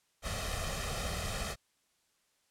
pink noise with comb filter, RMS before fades -36 dBFS, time 0.22-1.56 s, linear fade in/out 50 ms, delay 1.6 ms, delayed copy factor +0.75, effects white hiss -74 dBFS RMS until 2.5 s + low-pass 10000 Hz 12 dB/octave

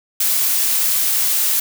blue noise, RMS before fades -17 dBFS, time 0.2-1.6 s, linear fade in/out 5 ms, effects none

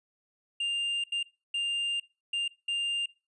triangle tone bursts at uneven times, 2799 Hz, F7, 3 cents sharp, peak -26 dBFS, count 5, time 0.6-1.04 / 1.12-1.23 / 1.54-2 / 2.33-2.48 / 2.68-3.06 s, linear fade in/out 5 ms, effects noise-tail reverb RT60 0.3 s tail -22 dB re dry + resampled to 24000 Hz

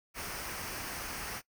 pink noise with comb filter, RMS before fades -40 dBFS, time 0.14-1.42 s, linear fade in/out 50 ms, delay 0.27 ms, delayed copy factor -0.5, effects noise-tail reverb RT60 0.1 s tail -20 dB re dry

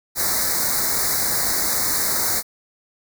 white band-stop noise, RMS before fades -21 dBFS, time 0.15-2.43 s, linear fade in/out 50 ms, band 2200 to 3900 Hz, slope 96 dB/octave, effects none

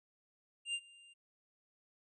square tone with ADSR envelope, 2794 Hz, F7, in tune, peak -34 dBFS, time 0.65-1.14 s, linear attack 91 ms, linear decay 56 ms, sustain -24 dB, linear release 18 ms, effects resampled to 24000 Hz

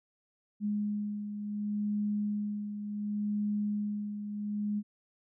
sine beating tone pair, 207.7 / 208.39 Hz, G#3 / G#3, 0 / +6 cents, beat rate 0.69 Hz, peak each -31 / -39 dBFS, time 0.6-4.83 s, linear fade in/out 50 ms, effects none

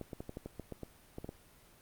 clicks, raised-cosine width 2 ms, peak -28 dBFS, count 12, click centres 0.013 / 0.132 / 0.205 / 0.294 / 0.371 / 0.46 / 0.597 / 0.723 / 0.833 / 1.184 / 1.245 / 1.291 s, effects pink hiss -61 dBFS RMS until 1.81 s + Opus 32 kbps

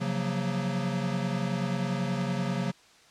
square chord, Gb major seventh, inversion second, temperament equal with one note detuned, 136.21 / 174.61 / 185 / 233.1 Hz, Db3 / F3 / Gb3 / Bb3, -30 / 0 / 0 / 0 cents, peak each -33 / -36 / -32 / -36 dBFS, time 0-2.72 s, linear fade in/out 20 ms, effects white hiss -57 dBFS RMS until 3.1 s + low-pass 6000 Hz 12 dB/octave

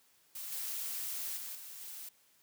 blue noise with level steps, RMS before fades -43 / -39 / -43 / -48 / -46 dBFS, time 0.35-2.09 s, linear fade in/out 5 ms, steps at 0.52 / 1.37 / 1.55 / 1.81 s, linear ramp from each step 2 ms, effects white hiss -68 dBFS RMS until 2.42 s + high-pass 80 Hz 12 dB/octave

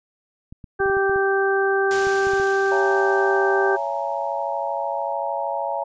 clicks, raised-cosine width 5 ms, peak -26 dBFS, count 12, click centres 0.525 / 0.642 / 0.802 / 0.859 / 0.899 / 0.969 / 1.096 / 1.16 / 2.07 / 2.27 / 2.335 / 2.399 s
harmonic tone, 390.8 Hz, G4, 5 cents flat, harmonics 1 / 2 / 3 / 4, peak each -19 / -25 / -30 / -23 dBFS, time 0.79-3.77 s, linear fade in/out 20 ms
white noise with exponential decay, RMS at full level -29 dBFS, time 1.91-5.13 s, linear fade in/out 0 ms, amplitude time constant 700 ms
sine chord, A# half-diminished seventh, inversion first, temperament just, 559.4 / 671.3 / 839.1 / 932.3 Hz, C#5 / E5 / G#5 / A#5, +16 / +31 / +18 / 0 cents, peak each -28 / -28 / -28 / -28 dBFS, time 2.71-5.84 s, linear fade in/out 10 ms
effects resampled to 16000 Hz

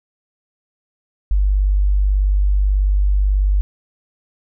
sine tone, 49.15 Hz, G1, 5 cents sharp, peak -12 dBFS, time 1.31-3.61 s, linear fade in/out 0 ms, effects none

